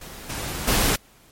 pink noise with level steps, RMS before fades -39 / -30 / -20 dBFS, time 0.01-0.96 s, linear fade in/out 5 ms, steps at 0.29 / 0.67 s, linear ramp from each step 10 ms, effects pink hiss -54 dBFS RMS until 1.31 s + MP3 64 kbps

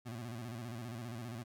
25% pulse tone with vibrato, 117.4 Hz, A#2, 13 cents sharp, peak -38 dBFS, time 0.05-1.44 s, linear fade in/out 20 ms, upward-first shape square, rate 15 Hz, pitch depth 87 cents each way, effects none

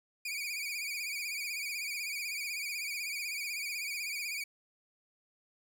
sawtooth tone with vibrato, 2349 Hz, D7, in tune, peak -32 dBFS, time 0.25-4.44 s, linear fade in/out 5 ms, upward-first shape sine, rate 16 Hz, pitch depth 89 cents each way, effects none

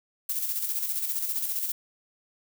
violet noise with tremolo, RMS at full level -28 dBFS, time 0.29-1.72 s, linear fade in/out 5 ms, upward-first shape square, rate 15 Hz, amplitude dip 45%, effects none

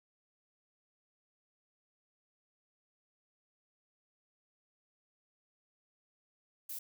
violet noise, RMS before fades -42 dBFS, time 6.69-6.79 s, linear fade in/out 5 ms, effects none

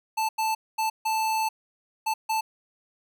square tone bursts at uneven times, 880 Hz, A5, in tune, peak -24 dBFS, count 6, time 0.17-0.29 / 0.38-0.55 / 0.78-0.9 / 1.05-1.49 / 2.06-2.14 / 2.29-2.41 s, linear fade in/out 10 ms, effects none

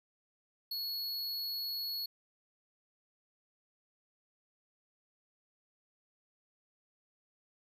square tone, 4358 Hz, C#8, 30 cents flat, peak -36 dBFS, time 0.71-2.06 s, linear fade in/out 5 ms, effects 13-bit

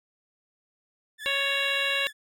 30% pulse tone with vibrato, 1736 Hz, A6, 24 cents flat, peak -33 dBFS, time 1.18-2.13 s, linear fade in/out 50 ms, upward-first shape square, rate 18 Hz, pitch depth 33 cents each way
harmonic tone, 554.4 Hz, C#5, in tune, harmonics 1 / 2 / 3 / 4 / 5 / 6 / 7, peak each -34 / -37 / -32 / -32 / -28 / -35 / -32 dBFS, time 1.26-2.07 s, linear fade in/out 0 ms
effects none

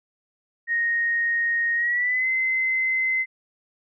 sine tone with pitch glide, 1864.7 to 2057 Hz, A#6 to C7, 0 to -30 cents, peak -20 dBFS, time 0.67-3.26 s, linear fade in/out 50 ms, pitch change +170 cents, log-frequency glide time 1.75-2.28 s, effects none

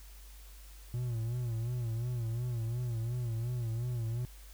triangle tone with vibrato, 118.2 Hz, A#2, 24 cents sharp, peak -30 dBFS, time 0.94-4.25 s, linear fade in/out 0 ms, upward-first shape sine, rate 2.8 Hz, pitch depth 92 cents each way, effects added 50 Hz sine -49 dBFS peak until 4.53 s + white hiss -58 dBFS RMS until 4.53 s

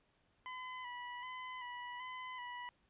25% pulse tone with vibrato, 996 Hz, B5, 14 cents sharp, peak -40 dBFS, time 0.46-2.69 s, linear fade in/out 0 ms, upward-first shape square, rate 1.3 Hz, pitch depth 32 cents each way, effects pink hiss -75 dBFS RMS until 2.89 s + resampled to 8000 Hz

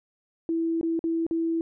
sine tone with dropouts, 329.6 Hz, E4, in tune, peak -23 dBFS, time 0.49-1.61 s, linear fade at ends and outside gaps 1 ms, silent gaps 0.812-0.83 / 0.992-1.04 / 1.266-1.31 s, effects none

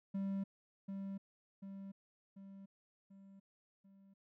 triangle tone with echo, 195.5 Hz, G3, 4 cents flat, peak -34 dBFS, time 0.14-0.44 s, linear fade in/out 10 ms, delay 740 ms, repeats 5, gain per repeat -5 dB, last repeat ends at 4.14 s, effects none

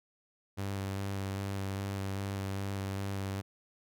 sawtooth tone with vibrato, 98 Hz, G2, in tune, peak -30 dBFS, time 0.57-3.42 s, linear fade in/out 20 ms, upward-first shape square, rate 2.5 Hz, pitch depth 13 cents each way, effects none

